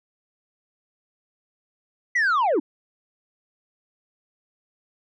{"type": "linear sweep", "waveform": "sine", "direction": "down", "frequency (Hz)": [2020, 255.5], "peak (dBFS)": -15, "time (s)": [2.15, 2.6], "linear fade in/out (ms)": 10, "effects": ["tanh soft clip ceiling -17 dBFS"]}